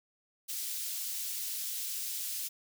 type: high-pass noise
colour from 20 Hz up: white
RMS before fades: -37 dBFS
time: 0.48-2.49 s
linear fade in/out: 20 ms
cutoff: 3700 Hz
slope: 12 dB/octave
effects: none